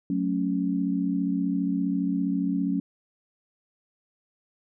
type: chord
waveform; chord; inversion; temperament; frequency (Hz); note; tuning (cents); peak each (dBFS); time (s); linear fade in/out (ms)
sine; F# minor; none; equal; 185 / 220 / 277.2; F#3 / A3 / C#4; 0 / 0 / 0; -27 / -31 / -26; 0.1-2.8; 2
effects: none